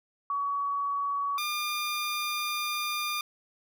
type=tone pair in turn; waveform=sine / 15% pulse; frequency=1129 / 1203.8 Hz; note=C#6 / D6; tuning=+31 / +42 cents; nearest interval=minor second; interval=111 cents; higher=second; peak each=-27 / -23 dBFS; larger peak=second; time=0.3-1.38 / 1.38-3.21 s; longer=second; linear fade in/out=2 ms; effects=none